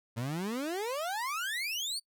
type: exponential sweep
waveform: 30% pulse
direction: up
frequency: 110.4 to 4682 Hz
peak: -30 dBFS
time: 0.16-2 s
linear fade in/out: 20 ms
effects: noise-tail reverb RT60 0.1 s tail -25 dB re dry